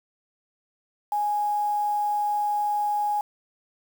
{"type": "tone with quantisation", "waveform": "sine", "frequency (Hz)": 830.6, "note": "G#5", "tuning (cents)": 0, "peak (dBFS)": -22, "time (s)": [1.12, 3.21], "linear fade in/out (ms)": 2, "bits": 7, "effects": []}